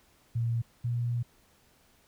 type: tone pair in turn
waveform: sine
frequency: 116.54 / 119.68 Hz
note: A#2 / A#2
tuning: 0 / +46 cents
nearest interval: unison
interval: 46 cents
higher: second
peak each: -26 / -27 dBFS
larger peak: first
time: 0.35-0.62 / 0.84-1.23 s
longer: second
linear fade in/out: 10 ms
effects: pink hiss -64 dBFS RMS until 2.07 s